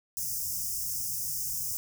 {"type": "band-stop noise", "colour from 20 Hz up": "white", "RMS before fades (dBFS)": -33, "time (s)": [0.17, 1.77], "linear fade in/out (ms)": 0, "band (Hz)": [170, 5100], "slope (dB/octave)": 96, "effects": []}